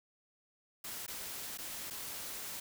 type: noise with dropouts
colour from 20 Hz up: white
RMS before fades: -43 dBFS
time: 0.84-2.6 s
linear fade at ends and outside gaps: 5 ms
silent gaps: 1.065-1.079 / 1.575-1.584 / 1.902-1.906 s
effects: none